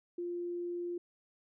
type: tone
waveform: sine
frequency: 349.2 Hz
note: F4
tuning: in tune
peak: -35 dBFS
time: 0.18-0.98 s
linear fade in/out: 5 ms
effects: none